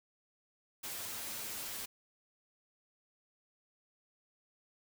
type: noise with comb filter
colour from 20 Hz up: white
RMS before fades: -42 dBFS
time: 0.83-1.86 s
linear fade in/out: 10 ms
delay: 8.9 ms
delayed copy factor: +0.65
effects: none

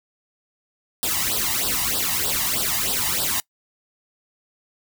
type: noise with flanger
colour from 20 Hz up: white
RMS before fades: -23 dBFS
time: 1.03-3.4 s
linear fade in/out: 0 ms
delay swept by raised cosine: 0.22 to 1.06 ms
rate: 3.2 Hz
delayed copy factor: +0.85
effects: noise-tail reverb RT60 0.1 s tail -23 dB re dry

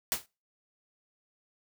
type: noise with exponential decay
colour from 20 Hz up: white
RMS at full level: -25 dBFS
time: 0.12-0.26 s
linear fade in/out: 0 ms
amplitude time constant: 29 ms
effects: noise-tail reverb RT60 0.3 s tail -24 dB re dry

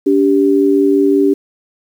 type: tone pair together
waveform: sine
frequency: 286.6 / 392 Hz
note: D4 / G4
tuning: -42 / 0 cents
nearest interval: perfect fourth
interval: 542 cents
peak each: -11 dBFS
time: 0.06-1.34 s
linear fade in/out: 10 ms
effects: 7-bit

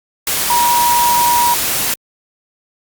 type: tone in noise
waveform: sine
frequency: 958 Hz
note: A#5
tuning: 47 cents sharp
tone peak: -11 dBFS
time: 0.5-1.54 s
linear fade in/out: 2 ms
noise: white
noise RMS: -17 dBFS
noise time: 0.27-1.94 s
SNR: +3 dB
effects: Opus 48 kbps

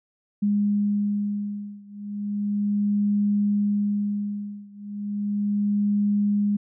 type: beating tone pair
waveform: sine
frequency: 204.9 / 205.25 Hz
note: G#3 / G#3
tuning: -23 / -20 cents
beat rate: 0.35 Hz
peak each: -24 / -25 dBFS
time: 0.42-6.57 s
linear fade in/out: 10 ms
effects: none

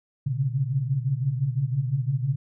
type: tone cluster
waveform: sine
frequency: 122.1 / 135.8 / 141.7 Hz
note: B2 / C#3 / C#3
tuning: -19 / -35 / +38 cents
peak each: -27 dBFS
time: 0.26-2.36 s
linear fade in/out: 10 ms
effects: none

